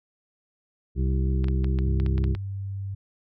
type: harmonic tone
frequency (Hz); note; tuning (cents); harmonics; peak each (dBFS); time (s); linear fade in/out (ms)
65.41; C2; 0; 1 / 2 / 3 / 5 / 6; -22 / -28 / -32 / -36 / -38; 0.95-2.37; 50
type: clicks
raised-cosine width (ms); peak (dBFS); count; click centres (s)
0.3; -23; 9; 1.443 / 1.484 / 1.644 / 1.788 / 2 / 2.063 / 2.18 / 2.241 / 2.35
type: tone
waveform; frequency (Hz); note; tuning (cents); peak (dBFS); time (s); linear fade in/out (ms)
sine; 98; G2; 0; -29; 1.85-2.95; 10
effects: none